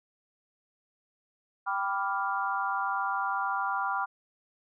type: chord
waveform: sine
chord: G dominant seventh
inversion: none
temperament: equal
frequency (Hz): 784 / 987.8 / 1174.7 / 1396.9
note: G5 / B5 / D6 / F6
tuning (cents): 0 / 0 / 0 / 0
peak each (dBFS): -33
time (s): 1.66-4.06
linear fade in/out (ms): 20
effects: none